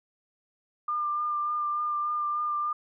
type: tone with vibrato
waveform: sine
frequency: 1198 Hz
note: D6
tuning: 34 cents sharp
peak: -26 dBFS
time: 0.88-2.73 s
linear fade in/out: 5 ms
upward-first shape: sine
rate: 3.4 Hz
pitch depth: 16 cents each way
effects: none